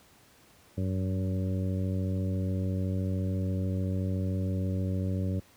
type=harmonic tone with a mistuned harmonic; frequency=93.9 Hz; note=F#2; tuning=26 cents sharp; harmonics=1 / 2 / 3 / 4 / 5 / 6; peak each=-28 / -33 / -38 / -44 / -44 / -43 dBFS; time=0.77-5.4 s; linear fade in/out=10 ms; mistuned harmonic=1; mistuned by=+17 cents; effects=pink hiss -59 dBFS RMS until 5.56 s + high-pass 60 Hz 12 dB/octave